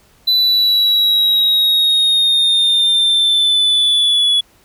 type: exponential sweep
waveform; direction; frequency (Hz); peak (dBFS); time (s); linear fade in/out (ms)
triangle; down; 3998 to 3390; -9; 0.27-4.41; 10
effects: pink hiss -52 dBFS RMS until 4.64 s